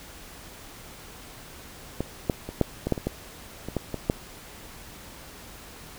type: clicks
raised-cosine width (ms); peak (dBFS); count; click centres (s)
2; -13 / -8 / -20 / -6 / -13 / -8 / -18 / -12 / -20 / -12 / -16 / -7; 12; 2.006 / 2.298 / 2.49 / 2.613 / 2.87 / 2.923 / 2.978 / 3.07 / 3.686 / 3.767 / 3.943 / 4.099
effects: pink hiss -45 dBFS RMS until 5.98 s